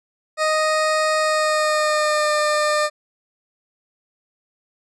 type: tone with pitch glide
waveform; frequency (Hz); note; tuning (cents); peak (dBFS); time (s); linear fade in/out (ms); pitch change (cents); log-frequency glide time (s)
20% pulse; 622.3 to 602.1; D#5 to D5; 0 to +43; -12; 0.37-2.9; 50; -57; 1.19-2.33
effects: resampled to 22050 Hz